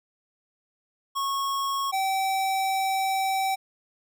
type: tone pair in turn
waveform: square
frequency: 1098 / 770.6 Hz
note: C#6 / G5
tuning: -17 / -30 cents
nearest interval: tritone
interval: 613 cents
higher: first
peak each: -26 / -24 dBFS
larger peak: second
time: 1.15-1.92 / 1.92-3.56 s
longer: second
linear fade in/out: 20 ms
effects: none